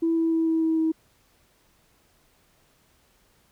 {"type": "tone with pitch steps", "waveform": "sine", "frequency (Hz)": [329.6, 327.7, 325.8, 323.9, 322.1, 320.2], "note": ["E4", "E4", "E4", "E4", "E4", "D#4"], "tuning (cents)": [0, -10, -20, -30, -40, 50], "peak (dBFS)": -19, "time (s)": [0.02, 0.92], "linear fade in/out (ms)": 10, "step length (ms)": 150, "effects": ["tanh soft clip ceiling -15 dBFS", "pink hiss -63 dBFS RMS until 3.51 s"]}